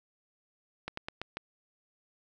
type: slowing click train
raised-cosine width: 0.3 ms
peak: -20 dBFS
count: 5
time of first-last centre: 0.88-1.37 s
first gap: 94 ms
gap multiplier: 1.18
effects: none